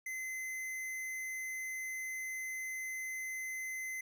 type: tone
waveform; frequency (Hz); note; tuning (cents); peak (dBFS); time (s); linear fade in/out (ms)
square; 2051; C7; -35; -39; 0.06-4.01; 5
effects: none